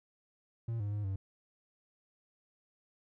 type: tone with pitch steps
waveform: triangle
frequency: 115.3 / 102.5 / 103.9 / 96.6 Hz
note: A#2 / G#2 / G#2 / G2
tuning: -19 / -22 / +1 / -25 cents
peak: -31 dBFS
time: 0.68-1.16 s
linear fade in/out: 5 ms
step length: 120 ms
effects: none